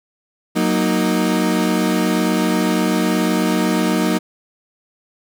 35% pulse chord, D# minor, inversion first, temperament equal, 185 / 233.1 / 311.1 Hz, F#3 / A#3 / D#4, 0 / 0 / 0 cents, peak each -18 dBFS, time 0.55-4.19 s, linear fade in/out 20 ms, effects none

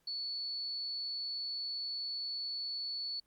sine tone, 4435 Hz, C#8, in tune, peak -36 dBFS, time 0.07-3.2 s, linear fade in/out 5 ms, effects pink hiss -75 dBFS RMS until 3.26 s + Opus 48 kbps

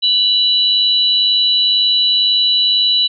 sine tone pair together, 2960 / 3951 Hz, F#7 / B7, 0 / 0 cents, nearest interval perfect fourth, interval 500 cents, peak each -15 / -12 dBFS, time 0.02-3.08 s, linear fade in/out 20 ms, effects none

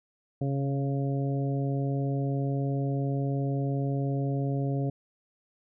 harmonic tone with a mistuned harmonic, 138.59 Hz, C#3, in tune, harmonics 1 / 2 / 3 / 4 / 5, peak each -27 / -33 / -37 / -39 / -41 dBFS, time 0.41-4.9 s, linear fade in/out 5 ms, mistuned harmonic 1, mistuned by -18 cents, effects none

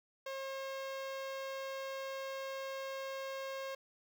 sawtooth tone with notch filter, 538 Hz, C5, 48 cents sharp, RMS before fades -42 dBFS, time 0.26-3.75 s, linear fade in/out 5 ms, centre 9800 Hz, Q 0.77, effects none

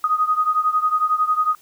sine beating tone pair, 1244.5 / 1255.5 Hz, D#6 / D#6, 0 / +15 cents, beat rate 11 Hz, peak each -18 / -21 dBFS, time 0.04-1.55 s, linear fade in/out 2 ms, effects white hiss -53 dBFS RMS until 1.61 s

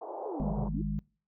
white band-pass noise, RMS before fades -40 dBFS, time 0.01-0.69 s, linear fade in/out 10 ms, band 360 to 890 Hz, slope 48 dB/octave
sine exponential two-way sweep, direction down then up, 466.2 to 119 to 363.5 Hz, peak -35 dBFS, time 0.25-0.82 s, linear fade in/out 10 ms, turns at 0.62 s
harmonic tone, 51.3 Hz, G#1, 21 cents flat, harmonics 1 / 3 / 4, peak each -34 / -34 / -34 dBFS, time 0.4-0.99 s, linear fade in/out 0 ms
effects noise-tail reverb RT60 0.4 s tail -25 dB re dry

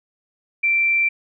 sine tone, 2349 Hz, D7, in tune, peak -15 dBFS, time 0.63-1.09 s, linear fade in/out 10 ms, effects none

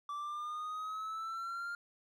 triangle exponential sweep, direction up, 1159 to 1405 Hz, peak -36 dBFS, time 0.09-1.75 s, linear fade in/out 2 ms, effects none

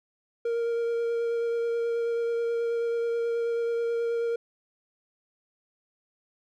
triangle tone with vibrato, 466.2 Hz, A#4, in tune, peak -23 dBFS, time 0.45-4.36 s, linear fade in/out 5 ms, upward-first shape sine, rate 9.3 Hz, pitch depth 11 cents each way, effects none

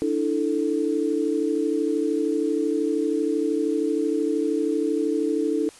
sine chord, D suspended second, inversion none, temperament equal with one note detuned, 293.7 / 326.6 / 440 Hz, D4 / E4 / A4, 0 / -16 / 0 cents, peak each -25 dBFS, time 0.02-5.69 s, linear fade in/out 0 ms, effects white hiss -48 dBFS RMS until 5.79 s + resampled to 24000 Hz

